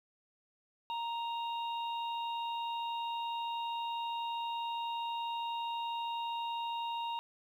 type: harmonic tone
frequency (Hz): 932.3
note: A#5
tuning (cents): 0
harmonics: 1 / 3 / 4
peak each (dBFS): -35 / -45 / -47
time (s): 0.9-7.19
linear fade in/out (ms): 0
effects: 11-bit